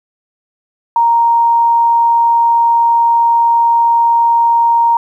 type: tone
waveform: sine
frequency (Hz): 932.3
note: A#5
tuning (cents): 0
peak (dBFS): -7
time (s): 0.96-4.97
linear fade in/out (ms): 2
effects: 8-bit